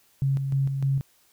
sine tone with tremolo, 136.6 Hz, C#3, 25 cents flat, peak -20 dBFS, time 0.22-1.01 s, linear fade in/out 0 ms, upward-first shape square, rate 3.3 Hz, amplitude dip 45%, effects white hiss -62 dBFS RMS until 1.32 s

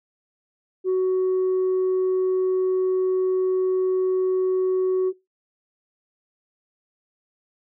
sine tone, 372.6 Hz, F#4, 12 cents sharp, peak -16 dBFS, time 0.84-5.13 s, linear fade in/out 50 ms, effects noise-tail reverb RT60 0.2 s tail -21 dB re dry + tanh soft clip ceiling -17 dBFS

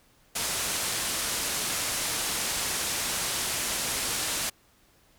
white low-pass noise, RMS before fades -30 dBFS, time 0.35-4.5 s, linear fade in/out 10 ms, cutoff 11000 Hz, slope 24 dB/octave, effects pink hiss -62 dBFS RMS until 5.18 s

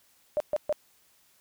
sine tone bursts, 600 Hz, D5, 37 cents sharp, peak -23 dBFS, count 3, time 0.37-0.726 s, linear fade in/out 0 ms, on 32 ms, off 130 ms, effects white hiss -64 dBFS RMS until 1.4 s

